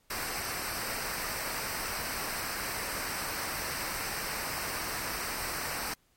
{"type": "noise with comb filter", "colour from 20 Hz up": "pink", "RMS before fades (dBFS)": -35, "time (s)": [0.1, 5.94], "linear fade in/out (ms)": 5, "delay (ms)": 0.29, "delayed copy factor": -0.65, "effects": ["pink hiss -69 dBFS RMS until 6.16 s", "MP3 64 kbps"]}